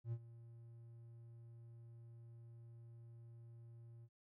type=tone with ADSR envelope; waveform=triangle; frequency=116.54 Hz; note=A#2; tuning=in tune; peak=-36 dBFS; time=0.04-4.09 s; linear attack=84 ms; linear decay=57 ms; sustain=-17 dB; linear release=52 ms; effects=none